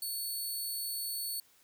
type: tone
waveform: 5% pulse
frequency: 4435 Hz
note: C#8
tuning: in tune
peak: -28 dBFS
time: 0.02-1.4 s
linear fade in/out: 2 ms
effects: white hiss -65 dBFS RMS until 1.63 s